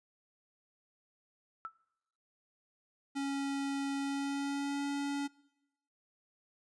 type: tone with exponential decay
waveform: sine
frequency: 1321 Hz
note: E6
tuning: 3 cents sharp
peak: -34 dBFS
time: 1.65-1.74 s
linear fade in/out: 0 ms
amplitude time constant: 18 ms
type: tone with pitch glide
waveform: square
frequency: 277.2 to 282.7 Hz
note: C#4 to C#4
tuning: 0 to +34 cents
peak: -34 dBFS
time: 3.15-5.28 s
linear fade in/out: 20 ms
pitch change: +34 cents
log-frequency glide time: 3.97-4.85 s
effects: noise-tail reverb RT60 0.9 s tail -23 dB re dry + resampled to 22050 Hz